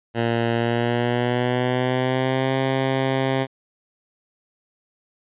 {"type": "tone with pitch glide", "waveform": "10% pulse", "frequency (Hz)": [116.54, 133.1], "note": ["A#2", "C3"], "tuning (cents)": [0, 30], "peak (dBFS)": -11, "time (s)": [0.14, 3.47], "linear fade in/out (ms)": 50, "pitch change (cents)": 230, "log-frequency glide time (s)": [0.54, 2.56], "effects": ["resampled to 8000 Hz"]}